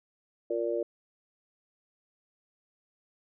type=chord; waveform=sine; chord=Bb major; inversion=second; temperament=just; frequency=349.6 / 466.2 / 582.7 Hz; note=F4 / Bb4 / D5; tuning=+2 / 0 / -14 cents; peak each=-32 dBFS; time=0.5-0.83 s; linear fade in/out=5 ms; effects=none

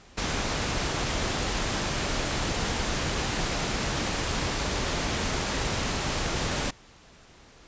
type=noise; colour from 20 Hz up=pink; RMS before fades=-28 dBFS; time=0.17-6.71 s; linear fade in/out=10 ms; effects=pink hiss -53 dBFS RMS until 7.67 s + resampled to 16000 Hz

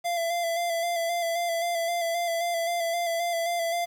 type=tone with vibrato; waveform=square; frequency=681 Hz; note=F5; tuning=44 cents flat; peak=-26 dBFS; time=0.04-3.86 s; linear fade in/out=20 ms; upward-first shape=square; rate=3.8 Hz; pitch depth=29 cents each way; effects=9-bit

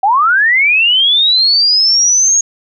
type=linear sweep; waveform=sine; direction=up; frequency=740 to 6645 Hz; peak=-7 dBFS; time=0.03-2.41 s; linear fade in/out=5 ms; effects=none

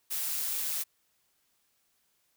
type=noise with amplitude modulation; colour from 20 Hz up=blue; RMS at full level=-31 dBFS; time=0.1-0.84 s; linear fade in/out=20 ms; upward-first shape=sine; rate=152 Hz; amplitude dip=35%; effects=white hiss -73 dBFS RMS until 2.36 s

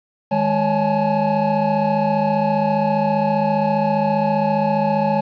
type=tone cluster; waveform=triangle; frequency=156.2 / 207.3 / 557 / 838 / 873 Hz; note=D#3 / G#3 / C#5 / G#5 / A5; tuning=+7 / -3 / +8 / +15 / -14 cents; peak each=-24 / -19 / -19 / -20 / -21 dBFS; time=0.31-5.21 s; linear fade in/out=10 ms; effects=resampled to 11025 Hz + 8-bit

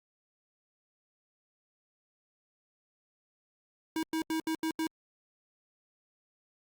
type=tone bursts at uneven times; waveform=square; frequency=320.2 Hz; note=D#4; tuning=50 cents sharp; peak=-30 dBFS; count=6; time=3.96-4.03 / 4.13-4.22 / 4.3-4.4 / 4.47-4.55 / 4.63-4.71 / 4.79-4.87 s; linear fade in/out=2 ms; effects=Opus 48 kbps

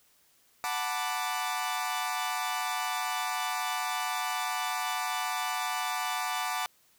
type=chord; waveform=sawtooth; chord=B minor seventh; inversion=second; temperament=equal; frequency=740 / 880 / 987.8 / 1174.7 Hz; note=F#5 / A5 / B5 / D6; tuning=0 / 0 / 0 / 0 cents; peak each=-31 / -32 / -34 / -31 dBFS; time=0.64-6.66 s; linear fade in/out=0 ms; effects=white hiss -65 dBFS RMS until 6.98 s

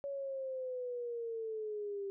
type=linear sweep; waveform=sine; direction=down; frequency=563 to 392 Hz; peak=-37 dBFS; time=0.04-2.1 s; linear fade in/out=0 ms; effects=none

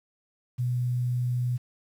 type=tone; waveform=sine; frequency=123.47 Hz; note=B2; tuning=in tune; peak=-24 dBFS; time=0.58-1.58 s; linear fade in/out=20 ms; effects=9-bit

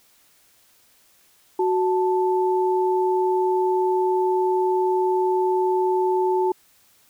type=tone pair together; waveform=sine; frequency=370 / 880 Hz; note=F#4 / A5; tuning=0 / 0 cents; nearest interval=octave + minor third; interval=1500 cents; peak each=-19 / -23 dBFS; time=1.59-6.52 s; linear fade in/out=5 ms; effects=white hiss -58 dBFS RMS until 7.09 s

